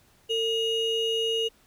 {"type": "ring-modulated tone", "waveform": "triangle", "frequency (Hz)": 1661, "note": "G#6", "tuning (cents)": 0, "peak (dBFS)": -19, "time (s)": [0.29, 1.49], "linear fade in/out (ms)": 20, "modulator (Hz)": 1210, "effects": ["pink hiss -61 dBFS RMS until 1.66 s"]}